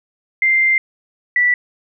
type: tone pair in turn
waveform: sine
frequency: 2092 / 1963.2 Hz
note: C7 / B6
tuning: -1 / -11 cents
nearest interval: minor second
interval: 110 cents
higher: first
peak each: -11 dBFS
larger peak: neither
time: 0.42-0.78 / 1.36-1.54 s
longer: first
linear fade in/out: 2 ms
effects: none